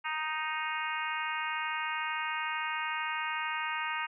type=harmonic tone; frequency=311.1 Hz; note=D#4; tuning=in tune; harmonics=3 / 4 / 5 / 6 / 7 / 8 / 9; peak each=-37 / -38 / -39 / -40 / -40 / -41 / -42 dBFS; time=0.04-4.07 s; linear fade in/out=20 ms; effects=none